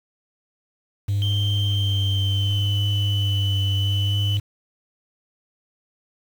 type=tone with vibrato; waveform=triangle; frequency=100.3 Hz; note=G2; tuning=40 cents sharp; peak=-16 dBFS; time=1.08-4.4 s; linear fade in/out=10 ms; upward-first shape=sine; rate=0.68 Hz; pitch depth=31 cents each way
type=tone with pitch glide; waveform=sine; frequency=3136 to 3001 Hz; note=G7 to F#7; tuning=0 to +24 cents; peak=-24 dBFS; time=1.22-4.37 s; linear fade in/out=0 ms; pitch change=-76 cents; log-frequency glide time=2.1-2.79 s
effects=tanh soft clip ceiling -14 dBFS + 7-bit